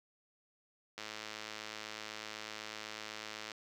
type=click train; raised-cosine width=0.2 ms; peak=-25 dBFS; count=275; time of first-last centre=0.98-3.517 s; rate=108 Hz; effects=high-pass 150 Hz 12 dB/octave + 9-bit